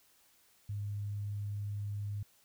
sine tone, 102.4 Hz, G#2, 24 cents flat, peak -35 dBFS, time 0.69-2.23 s, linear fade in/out 5 ms, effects white hiss -67 dBFS RMS until 2.44 s

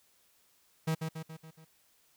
45% pulse tone with echo, 159.7 Hz, D#3, 45 cents sharp, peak -28 dBFS, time 0.87-0.95 s, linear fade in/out 10 ms, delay 140 ms, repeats 5, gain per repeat -5 dB, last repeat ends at 1.65 s, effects white hiss -68 dBFS RMS until 2.16 s

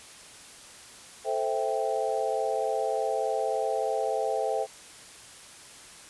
sine chord, A minor seventh, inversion none, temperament equal, 440 / 523.3 / 659.3 / 784 Hz, A4 / C5 / E5 / G5, 0 / 0 / 0 / 0 cents, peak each -31 dBFS, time 1.24-4.67 s, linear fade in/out 50 ms, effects white hiss -48 dBFS RMS until 6.09 s + resampled to 24000 Hz

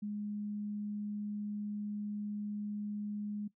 sine tone, 207.7 Hz, G#3, in tune, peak -36 dBFS, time 0.02-3.48 s, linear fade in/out 10 ms, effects noise-tail reverb RT60 0.1 s tail -17 dB re dry

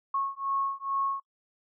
sine beating tone pair, 1095 / 1097.3 Hz, C#6 / C#6, -22 / -18 cents, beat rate 2.3 Hz, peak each -31 dBFS, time 0.14-1.2 s, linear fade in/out 5 ms, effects noise-tail reverb RT60 0.1 s tail -24 dB re dry

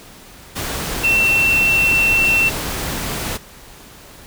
sine tone in noise, 2698 Hz, E7, 40 cents sharp, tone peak -12 dBFS, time 1.03-2.5 s, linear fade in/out 20 ms, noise pink, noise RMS -24 dBFS, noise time 0.55-3.38 s, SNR +9 dB, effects pink hiss -41 dBFS RMS until 4.26 s

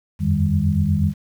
sine tone cluster, 85.4 / 93.6 / 153.6 / 199.2 Hz, F2 / F#2 / D#3 / G3, -38 / +20 / -22 / +28 cents, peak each -21 / -22 / -21 / -21 dBFS, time 0.19-1.14 s, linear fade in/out 50 ms, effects 8-bit

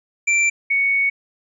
square / sine tone pair in turn, 2349 / 2224 Hz, D7 / C#7, 0 / +5 cents, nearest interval minor second, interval 95 cents, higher first, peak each -15 dBFS, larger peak neither, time 0.27-0.5 / 0.7-1.1 s, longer second, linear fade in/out 10 ms, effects resampled to 22050 Hz

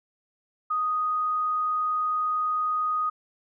sine tone, 1244.5 Hz, D#6, in tune, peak -23 dBFS, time 0.7-3.1 s, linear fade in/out 10 ms, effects none

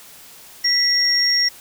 sine tone pair together, 1966 / 5564 Hz, B6 / F8, -8 / -7 cents, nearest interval octave + tritone, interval 1801 cents, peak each -22 / -15 dBFS, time 0.64-1.49 s, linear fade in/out 10 ms, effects white hiss -43 dBFS RMS until 1.6 s

